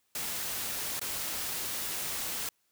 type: noise with dropouts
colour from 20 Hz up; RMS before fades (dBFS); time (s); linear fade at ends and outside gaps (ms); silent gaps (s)
white; -35; 0.15-2.49; 2; 0.995-1.014
effects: white hiss -74 dBFS RMS until 2.71 s